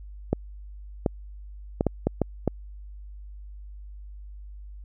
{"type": "clicks", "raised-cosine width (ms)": 2, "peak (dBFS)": -8, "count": 7, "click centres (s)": [0.33, 1.062, 1.809, 1.867, 2.07, 2.217, 2.477], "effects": ["added 50 Hz sine -39 dBFS peak until 4.84 s"]}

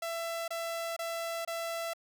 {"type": "tone bursts", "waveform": "sawtooth", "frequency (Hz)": 668, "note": "E5", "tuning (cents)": 23, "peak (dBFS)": -30, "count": 4, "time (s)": [0.02, 1.935], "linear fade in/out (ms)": 5, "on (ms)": 460, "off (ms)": 25, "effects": []}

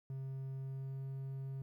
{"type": "tone with pitch glide", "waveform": "triangle", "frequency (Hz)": [133.9, 134.75], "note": ["C3", "C#3"], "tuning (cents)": [40, -49], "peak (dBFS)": -38, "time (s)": [0.1, 1.62], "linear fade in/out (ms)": 2, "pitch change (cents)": 11, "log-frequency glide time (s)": [0.57, 1.02], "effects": ["13-bit"]}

